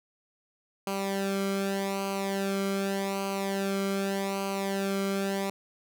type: tone with flanger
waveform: sawtooth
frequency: 196 Hz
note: G3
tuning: in tune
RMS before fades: -30 dBFS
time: 0.87-5.5 s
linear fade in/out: 2 ms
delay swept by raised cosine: 0.55 to 1.12 ms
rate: 0.84 Hz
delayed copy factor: -0.75
effects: none